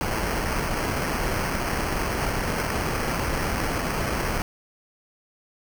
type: noise with sample-and-hold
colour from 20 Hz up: pink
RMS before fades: -26 dBFS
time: 0.01-4.42 s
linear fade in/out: 0 ms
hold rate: 3675 Hz
effects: none